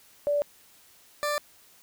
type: tone pair in turn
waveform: sine / 20% pulse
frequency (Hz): 581 / 589.8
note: D5 / D5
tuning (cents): -19 / +7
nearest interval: unison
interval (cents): 26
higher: second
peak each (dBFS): -22 / -21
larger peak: second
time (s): 0.27-0.42 / 1.23-1.38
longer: neither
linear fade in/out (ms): 0
effects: white hiss -57 dBFS RMS until 1.82 s